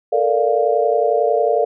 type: chord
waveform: sine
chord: Bb major seventh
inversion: third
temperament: equal with one note detuned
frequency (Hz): 440 / 471 / 587.3 / 698.5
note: A4 / Bb4 / D5 / F5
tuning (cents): 0 / +18 / 0 / 0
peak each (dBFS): -19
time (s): 0.12-1.65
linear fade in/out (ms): 10
effects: none